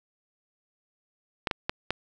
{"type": "clicks", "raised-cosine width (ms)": 0.3, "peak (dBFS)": -10, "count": 4, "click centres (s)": [1.472, 1.512, 1.695, 1.906], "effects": []}